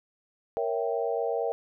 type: chord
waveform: sine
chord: A# diminished seventh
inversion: none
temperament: equal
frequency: 466.2 / 554.4 / 659.3 / 784 Hz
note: A#4 / C#5 / E5 / G5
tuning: 0 / 0 / 0 / 0 cents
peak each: -29 / -33 / -32 / -34 dBFS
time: 0.57-1.52 s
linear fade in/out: 0 ms
effects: none